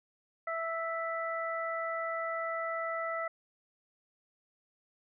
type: harmonic tone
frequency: 659.3 Hz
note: E5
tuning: in tune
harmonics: 1 / 2 / 3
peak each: -36 / -36 / -39 dBFS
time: 0.47-3.28 s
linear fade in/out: 5 ms
effects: none